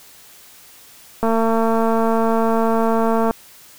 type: click train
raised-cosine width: 1 ms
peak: -6 dBFS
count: 471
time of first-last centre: 1.23-3.31 s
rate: 226 Hz
effects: white hiss -45 dBFS RMS until 3.78 s